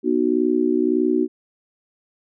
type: chord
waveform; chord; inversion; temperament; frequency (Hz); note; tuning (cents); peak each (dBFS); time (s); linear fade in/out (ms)
sine; B major; none; just; 246.9 / 308.7 / 370.4; B3 / D#4 / F#4; 0 / -14 / +2; -22 / -20 / -20; 0.03-1.28; 50
effects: none